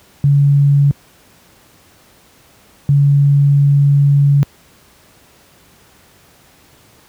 sine tone pair in turn, 141.8 / 141.8 Hz, C#3 / C#3, +40 / +40 cents, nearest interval unison, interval 0 cents, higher neither, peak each -7 dBFS, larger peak neither, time 0.24-0.91 / 2.89-4.43 s, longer second, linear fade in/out 0 ms, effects pink hiss -48 dBFS RMS until 7.08 s + high-pass 60 Hz 12 dB/octave

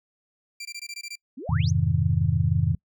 20% pulse tone bursts, 2357 Hz, D7, 6 cents sharp, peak -29 dBFS, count 8, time 0.6-1.156 s, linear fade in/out 5 ms, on 52 ms, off 20 ms
sine exponential sweep, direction up, 223.1 to 6850 Hz, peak -34 dBFS, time 1.37-1.71 s, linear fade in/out 10 ms
sine chord, F minor seventh, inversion none, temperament just, 87.31 / 104.77 / 130.96 / 157.15 Hz, F2 / Ab2 / C3 / Eb3, 0 / +16 / +2 / +18 cents, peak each -25 dBFS, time 1.49-2.75 s, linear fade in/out 5 ms
effects noise-tail reverb RT60 0.1 s tail -26 dB re dry

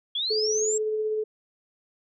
sine linear sweep, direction up, 3266 to 7630 Hz, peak -25 dBFS, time 0.15-0.78 s, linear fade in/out 5 ms
sine tone with tremolo, 431.4 Hz, A4, 34 cents flat, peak -23 dBFS, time 0.3-1.24 s, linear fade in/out 10 ms, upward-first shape sine, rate 16 Hz, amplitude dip 25%
effects none

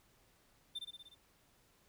triangle tone with echo, 3575 Hz, A7, 27 cents sharp, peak -37 dBFS, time 0.75-0.79 s, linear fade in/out 10 ms, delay 60 ms, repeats 6, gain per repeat -3 dB, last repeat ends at 1.15 s, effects pink hiss -70 dBFS RMS until 1.88 s

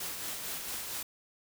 white noise with tremolo, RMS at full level -37 dBFS, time 0-1.03 s, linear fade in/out 5 ms, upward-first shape sine, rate 4.4 Hz, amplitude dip 35%, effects none

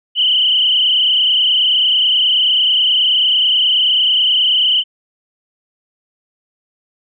sine tone with frequency modulation, 3000 Hz, F#7, 23 cents sharp, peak -10 dBFS, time 0.15-4.84 s, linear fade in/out 50 ms, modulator 29.3 Hz, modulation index 4, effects none

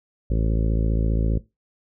harmonic tone, 55 Hz, A1, in tune, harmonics 1 / 2 / 3 / 4 / 5 / 6 / 7 / 8 / 9 / 10, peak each -20 / -26 / -30 / -32 / -34 / -36 / -37 / -38 / -39 / -40 dBFS, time 0.3-1.38 s, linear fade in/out 5 ms, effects noise-tail reverb RT60 0.2 s tail -17 dB re dry

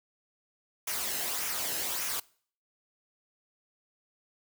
white noise with flanger, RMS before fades -33 dBFS, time 0.87-2.2 s, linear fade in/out 5 ms, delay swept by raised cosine 0.23 to 0.88 ms, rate 1.7 Hz, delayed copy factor -0.5, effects noise-tail reverb RT60 0.5 s tail -23 dB re dry

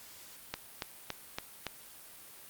click train, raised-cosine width 0.2 ms, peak -17 dBFS, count 5, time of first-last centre 0.54-1.667 s, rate 3.55 Hz, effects white hiss -52 dBFS RMS until 2.49 s + Opus 48 kbps

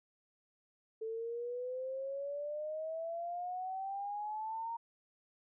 sine exponential sweep, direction up, 440 to 932.3 Hz, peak -37 dBFS, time 1.01-4.77 s, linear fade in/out 10 ms, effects none

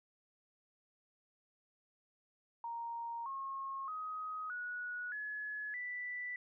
sine tone with pitch steps, 932.3 / 1083.4 / 1258.9 / 1462.9 / 1700 / 1975.5 Hz, A#5 / C#6 / D#6 / F#6 / G#6 / B6, 0 / -40 / +20 / -20 / +40 / 0 cents, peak -39 dBFS, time 2.64-6.36 s, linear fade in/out 2 ms, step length 620 ms, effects none

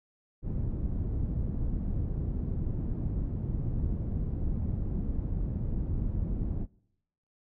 pink low-pass noise, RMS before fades -31 dBFS, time 0.42-6.67 s, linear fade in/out 50 ms, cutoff 190 Hz, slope 12 dB/octave, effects noise-tail reverb RT60 0.8 s tail -24 dB re dry

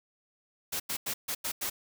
white noise bursts at uneven times, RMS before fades -33 dBFS, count 6, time 0.72-0.8 / 0.89-0.97 / 1.06-1.14 / 1.28-1.35 / 1.44-1.52 / 1.61-1.7 s, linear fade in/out 10 ms, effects none

